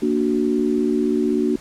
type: chord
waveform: sine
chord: Bb augmented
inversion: none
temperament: equal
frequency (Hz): 233.1 / 293.7 / 370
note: Bb3 / D4 / F#4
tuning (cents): 0 / 0 / 0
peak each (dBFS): -21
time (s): 0.02-1.56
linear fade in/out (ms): 5
effects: pink hiss -44 dBFS RMS until 1.6 s + low-pass 10000 Hz 12 dB/octave